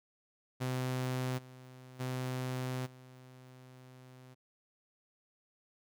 sawtooth tone with level steps, 128.1 Hz, C3, 36 cents flat, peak -29 / -47 / -31 / -49 dBFS, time 0.6-4.35 s, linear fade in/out 20 ms, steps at 1.37 / 1.99 / 2.85 s, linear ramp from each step 20 ms, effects none

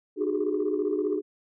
sine tone cluster, 303.8 / 368.8 / 405 / 420.5 Hz, D#4 / F#4 / G#4 / G#4, -41 / -6 / -43 / +22 cents, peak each -29 dBFS, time 0.16-1.22 s, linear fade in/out 50 ms, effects tanh soft clip ceiling -17 dBFS

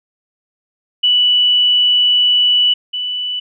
sine tone pair in turn, 2960 / 2974 Hz, F#7 / F#7, 0 / +8 cents, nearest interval unison, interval 8 cents, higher second, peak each -9 / -18 dBFS, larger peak first, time 1.03-2.74 / 2.93-3.4 s, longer first, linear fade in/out 10 ms, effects none

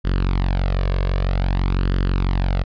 sawtooth tone with flanger, 46.01 Hz, F#1, 9 cents flat, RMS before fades -19 dBFS, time 0.04-2.64 s, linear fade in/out 20 ms, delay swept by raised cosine 0.63 to 1.83 ms, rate 0.52 Hz, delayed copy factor +0.6, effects resampled to 11025 Hz

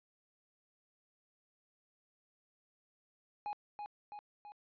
triangle tone with echo, 830.6 Hz, G#5, in tune, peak -35 dBFS, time 3.46-3.53 s, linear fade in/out 0 ms, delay 330 ms, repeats 3, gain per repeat -4 dB, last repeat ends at 4.52 s, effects resampled to 11025 Hz

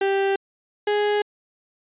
35% pulse tone pair in turn, 392 / 415.3 Hz, G4 / G#4, 0 / 0 cents, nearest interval minor second, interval 100 cents, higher second, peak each -17 dBFS, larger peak neither, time 0.01-0.36 / 0.87-1.22 s, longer neither, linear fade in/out 5 ms, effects resampled to 8000 Hz

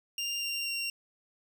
25% pulse tone with pitch steps, 2794 / 2776 / 2759 Hz, F7 / F7 / F7, 0 / -11 / -22 cents, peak -28 dBFS, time 0.18-0.9 s, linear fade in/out 2 ms, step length 240 ms, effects none

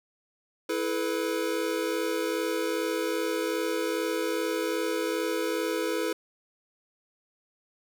square chord, E suspended fourth, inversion none, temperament equal with one note detuned, 329.6 / 431.4 / 493.9 Hz, E4 / A4 / B4, 0 / -34 / 0 cents, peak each -32 dBFS, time 0.69-6.13 s, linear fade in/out 5 ms, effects none

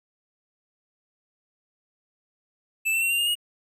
square tone with pitch steps, 2637 / 2683 / 2730 / 2778 / 2826 / 2876 Hz, E7 / E7 / F7 / F7 / F7 / F#7, 0 / +30 / -40 / -10 / +20 / -50 cents, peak -22 dBFS, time 2.85-3.354 s, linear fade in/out 20 ms, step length 84 ms, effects none

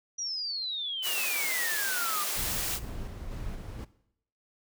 sine exponential sweep, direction down, 5850 to 1178 Hz, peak -31 dBFS, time 0.18-2.24 s, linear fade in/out 10 ms
white high-pass noise, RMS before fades -32 dBFS, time 1.02-2.8 s, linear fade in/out 50 ms, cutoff 320 Hz, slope 12 dB/octave
brown noise with tremolo, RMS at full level -37 dBFS, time 2.36-3.85 s, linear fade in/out 10 ms, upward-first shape square, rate 2.1 Hz, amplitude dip 30%
effects noise-tail reverb RT60 0.7 s tail -17 dB re dry

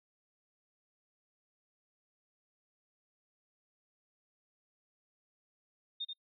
sine tone with echo, 3663 Hz, A#7, 31 cents flat, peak -35 dBFS, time 6-6.05 s, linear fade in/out 10 ms, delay 84 ms, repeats 1, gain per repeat -4 dB, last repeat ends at 6.134 s, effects noise-tail reverb RT60 0.1 s tail -26 dB re dry

